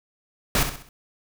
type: noise with echo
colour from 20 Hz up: pink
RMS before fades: -20 dBFS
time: 0.55-0.63 s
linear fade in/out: 2 ms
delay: 65 ms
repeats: 4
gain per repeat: -8 dB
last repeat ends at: 0.89 s
effects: none